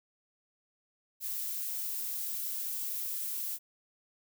violet noise, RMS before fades -36 dBFS, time 1.2-3.59 s, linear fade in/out 50 ms, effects none

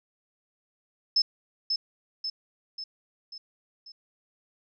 sine tone with echo, 5230 Hz, E8, 15 cents flat, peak -19 dBFS, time 1.16-1.22 s, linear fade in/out 5 ms, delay 540 ms, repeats 5, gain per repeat -5 dB, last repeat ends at 3.92 s, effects none

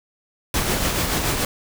pink noise with tremolo, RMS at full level -20 dBFS, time 0.54-1.45 s, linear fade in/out 2 ms, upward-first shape triangle, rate 7 Hz, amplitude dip 45%, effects none

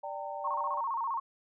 sine chord, G minor, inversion second, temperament equal with one note detuned, 587.3 / 784 / 913.7 Hz, D5 / G5 / Bb5, 0 / 0 / -35 cents, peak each -40 dBFS, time 0.03-0.81 s, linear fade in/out 10 ms
sine tone with vibrato, 1001 Hz, B5, 23 cents sharp, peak -30 dBFS, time 0.44-1.2 s, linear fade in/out 10 ms, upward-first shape square, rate 15 Hz, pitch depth 140 cents each way
effects none

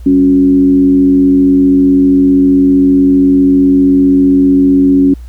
sine tone with frequency modulation, 277.2 Hz, C#4, in tune, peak -4 dBFS, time 0.06-5.14 s, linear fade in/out 5 ms, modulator 84.6 Hz, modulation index 0.48, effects added 60 Hz sine -25 dBFS peak until 5.28 s + pink hiss -48 dBFS RMS until 5.28 s

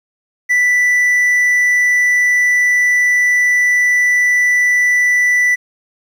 triangle tone, 1975.5 Hz, B6, in tune, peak -8 dBFS, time 0.49-5.56 s, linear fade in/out 20 ms, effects 8-bit

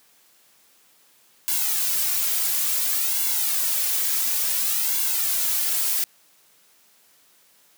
blue noise with flanger, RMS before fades -23 dBFS, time 1.48-6.04 s, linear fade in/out 0 ms, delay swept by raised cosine 1.6 to 3.4 ms, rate 0.57 Hz, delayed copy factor -0.95, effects white hiss -58 dBFS RMS until 7.77 s + high-pass 150 Hz 12 dB/octave

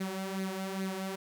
sawtooth tone with flanger, 191.1 Hz, G3, 44 cents flat, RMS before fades -36 dBFS, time 0-1.16 s, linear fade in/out 10 ms, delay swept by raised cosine 0.46 to 3.86 ms, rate 2.4 Hz, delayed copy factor +0.6, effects none

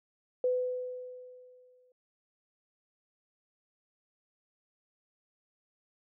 sine tone with exponential decay, 502 Hz, B4, 28 cents sharp, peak -24 dBFS, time 0.44-1.92 s, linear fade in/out 2 ms, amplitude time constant 320 ms, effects none

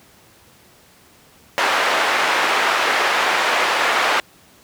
white band-pass noise, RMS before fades -18 dBFS, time 1.58-4.2 s, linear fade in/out 0 ms, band 550 to 1900 Hz, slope 12 dB/octave, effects pink hiss -50 dBFS RMS until 4.63 s + high-pass 80 Hz 12 dB/octave

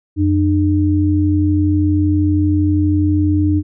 sine tone pair together, 90.3 / 302.1 Hz, F#2 / D4, -42 / +49 cents, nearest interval octave + major sixth, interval 2091 cents, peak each -14 dBFS, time 0.16-3.63 s, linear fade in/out 50 ms, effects none

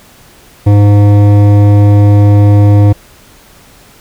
sine tone with hard clipping, 102.5 Hz, G#2, 22 cents flat, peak -4 dBFS, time 0.66-2.93 s, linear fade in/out 10 ms, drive 13 dB, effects pink hiss -40 dBFS RMS until 4 s

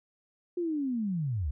sine linear sweep, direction down, 360 to 61.74 Hz, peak -28 dBFS, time 0.57-1.51 s, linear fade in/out 5 ms, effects none

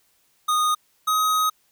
square tone pair in turn, 1236 / 1259.8 Hz, D#6 / D#6, -12 / +21 cents, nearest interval unison, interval 33 cents, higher second, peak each -19 dBFS, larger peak neither, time 0.48-0.75 / 1.07-1.5 s, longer second, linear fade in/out 10 ms, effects white hiss -64 dBFS RMS until 1.71 s

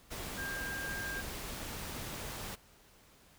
sine tone in noise, 1600 Hz, G6, 35 cents sharp, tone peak -38 dBFS, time 0.37-1.22 s, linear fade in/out 20 ms, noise pink, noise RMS -42 dBFS, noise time 0.1-2.56 s, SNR +1 dB, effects pink hiss -62 dBFS RMS until 3.38 s

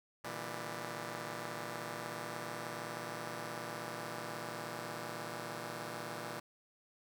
5% pulse chord, E half-diminished seventh, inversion second, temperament just, 118.67 / 148.33 / 164.81 / 197.78 Hz, Bb2 / D3 / E3 / G3, +31 / +18 / 0 / +16 cents, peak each -34 / -39 / -34 / -39 dBFS, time 0.24-6.4 s, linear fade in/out 5 ms, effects none

